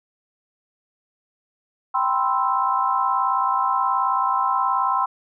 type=chord; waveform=sine; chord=C major seventh; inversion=second; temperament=equal; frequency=784 / 987.8 / 1046.5 / 1318.5 Hz; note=G5 / B5 / C6 / E6; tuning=0 / 0 / 0 / 0 cents; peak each=-25 / -25 / -21 / -25 dBFS; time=1.94-5.06 s; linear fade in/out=10 ms; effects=none